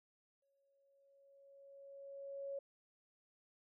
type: tone with exponential growth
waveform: sine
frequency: 554.4 Hz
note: C#5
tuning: in tune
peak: -40 dBFS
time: 0.42-2.59 s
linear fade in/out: 5 ms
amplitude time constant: 470 ms
effects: none